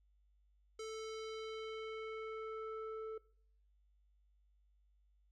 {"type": "tone with low-pass filter sweep", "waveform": "square", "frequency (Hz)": 440, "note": "A4", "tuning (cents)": 0, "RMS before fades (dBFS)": -45, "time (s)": [0.79, 3.18], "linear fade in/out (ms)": 5, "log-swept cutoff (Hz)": [6800, 940], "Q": 1.7, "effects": ["noise-tail reverb RT60 0.6 s tail -22 dB re dry", "added 50 Hz sine -69 dBFS peak until 5.31 s"]}